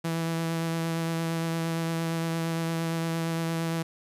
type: tone with vibrato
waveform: sawtooth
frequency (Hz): 164.81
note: E3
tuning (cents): 0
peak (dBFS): -23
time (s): 0.04-3.83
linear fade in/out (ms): 10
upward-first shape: triangle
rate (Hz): 8.7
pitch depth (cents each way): 15
effects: resampled to 32000 Hz + 10-bit